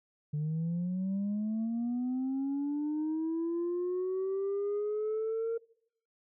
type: linear sweep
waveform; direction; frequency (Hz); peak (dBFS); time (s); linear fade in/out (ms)
sine; up; 146.8 to 461.5; -28; 0.33-5.58; 10
effects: noise-tail reverb RT60 0.7 s tail -24 dB re dry + tanh soft clip ceiling -28 dBFS